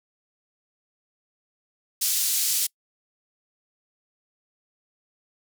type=band-pass noise; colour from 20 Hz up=white; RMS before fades=-24 dBFS; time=2.01-2.67 s; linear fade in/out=10 ms; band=4300 to 14000 Hz; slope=12 dB/octave; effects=noise-tail reverb RT60 0.1 s tail -26 dB re dry